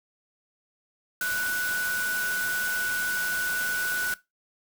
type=tone in noise; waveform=sine; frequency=1480 Hz; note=F#6; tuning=in tune; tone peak=-26 dBFS; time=1.21-4.14 s; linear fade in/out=2 ms; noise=white; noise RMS=-34 dBFS; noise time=1.21-4.14 s; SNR=+5 dB; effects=noise-tail reverb RT60 0.2 s tail -18 dB re dry